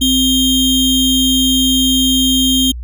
square ring-modulated tone, 1720 Hz, A6, 40 cents flat, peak -8 dBFS, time 0.01-2.72 s, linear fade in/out 10 ms, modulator 1460 Hz, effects added 60 Hz sine -23 dBFS peak until 2.83 s

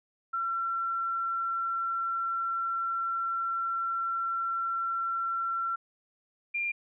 sine tone pair in turn, 1356 / 2394 Hz, E6 / D7, +49 / +33 cents, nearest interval minor seventh, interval 984 cents, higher second, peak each -28 dBFS, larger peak neither, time 0.33-5.76 / 6.54-6.72 s, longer first, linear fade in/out 10 ms, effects none

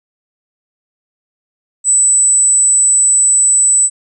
sine tone, 7980 Hz, B8, 17 cents sharp, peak -7 dBFS, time 1.84-3.9 s, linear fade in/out 50 ms, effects none

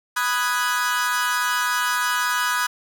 40% pulse chord, G# minor seventh, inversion first, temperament equal, 987.8 / 1244.5 / 1480 / 1661.2 Hz, B5 / D#6 / F#6 / G#6, 0 / 0 / 0 / 0 cents, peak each -25 dBFS, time 0.16-2.67 s, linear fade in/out 10 ms, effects none

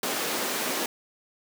pink high-pass noise, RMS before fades -29 dBFS, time 0.03-0.86 s, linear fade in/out 2 ms, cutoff 240 Hz, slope 24 dB/octave, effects none

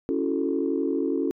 sine chord, F# minor seventh, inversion second, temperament equal, 277.2 / 329.6 / 370 / 440 Hz, C#4 / E4 / F#4 / A4, 0 / 0 / 0 / 0 cents, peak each -26 / -28 / -29 / -29 dBFS, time 0.09-1.31 s, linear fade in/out 0 ms, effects tanh soft clip ceiling -13 dBFS

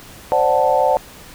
sine chord, D dominant seventh, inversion third, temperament equal, 523.3 / 587.3 / 740 / 880 Hz, C5 / D5 / F#5 / A5, 0 / 0 / 0 / 0 cents, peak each -18 dBFS, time 0.32-0.97 s, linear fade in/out 0 ms, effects pink hiss -40 dBFS RMS until 1.34 s

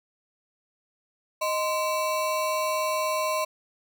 square ring-modulated tone, 830.6 Hz, G#5, in tune, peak -22 dBFS, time 1.41-3.45 s, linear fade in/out 10 ms, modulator 208 Hz, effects none

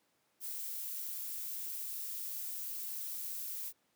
violet noise, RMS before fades -41 dBFS, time 0.4-3.73 s, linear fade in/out 50 ms, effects pink hiss -75 dBFS RMS until 3.95 s + high-pass 200 Hz 12 dB/octave

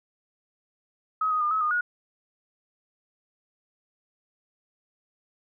sine tone with pitch steps, 1272 / 1249 / 1208 / 1285 / 1224 / 1448 Hz, D#6 / D#6 / D6 / E6 / D#6 / F#6, +38 / +6 / +48 / -45 / -29 / -38 cents, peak -22 dBFS, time 1.21-1.81 s, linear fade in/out 5 ms, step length 100 ms, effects none

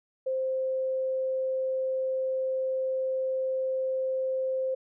sine tone, 523.3 Hz, C5, in tune, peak -26 dBFS, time 0.26-4.75 s, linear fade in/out 10 ms, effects none

